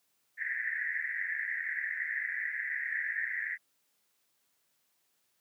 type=band-pass noise; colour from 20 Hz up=white; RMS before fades=-35 dBFS; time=0.37-3.58 s; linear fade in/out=50 ms; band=1700 to 2000 Hz; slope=96 dB/octave; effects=white hiss -75 dBFS RMS until 5.4 s + high-pass 100 Hz 12 dB/octave